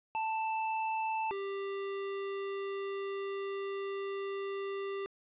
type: tone pair in turn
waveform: square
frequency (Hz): 883 / 394.3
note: A5 / G4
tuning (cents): +6 / +10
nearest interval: octave + major second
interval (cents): 1396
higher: first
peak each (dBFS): -32 / -36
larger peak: first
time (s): 0.15-1.31 / 1.31-5.06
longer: second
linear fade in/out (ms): 0
effects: resampled to 8000 Hz + 12-bit